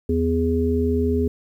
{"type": "harmonic tone", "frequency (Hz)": 82.8, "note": "E2", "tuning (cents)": 8, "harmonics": [1, 3, 5], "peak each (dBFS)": [-22, -22, -22], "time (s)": [0.09, 1.28], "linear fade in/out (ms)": 5, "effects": ["9-bit"]}